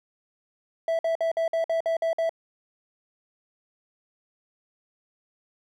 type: tone bursts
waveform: triangle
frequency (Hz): 658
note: E5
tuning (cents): -3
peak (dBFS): -20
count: 9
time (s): 0.88-2.294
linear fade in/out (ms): 2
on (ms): 110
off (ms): 53
effects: none